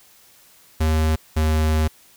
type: tone pair in turn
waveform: square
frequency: 78.6 / 78.06 Hz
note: D#2 / D#2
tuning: +18 / +6 cents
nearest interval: unison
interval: 12 cents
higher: first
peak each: -17 dBFS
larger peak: neither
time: 0.8-1.16 / 1.36-1.88 s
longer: second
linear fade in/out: 10 ms
effects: white hiss -52 dBFS RMS until 2.16 s